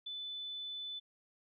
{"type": "tone with ADSR envelope", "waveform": "sine", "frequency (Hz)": 3500, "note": "A7", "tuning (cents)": -10, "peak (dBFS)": -38, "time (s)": [0.06, 1], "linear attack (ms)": 10, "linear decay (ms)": 4, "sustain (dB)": -2, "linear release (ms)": 19, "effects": []}